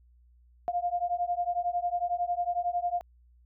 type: beating tone pair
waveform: sine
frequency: 698.5 / 709.5 Hz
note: F5 / F5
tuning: 0 / +27 cents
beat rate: 11 Hz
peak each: -30 dBFS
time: 0.68-3.01 s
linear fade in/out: 0 ms
effects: added 60 Hz sine -57 dBFS peak until 3.45 s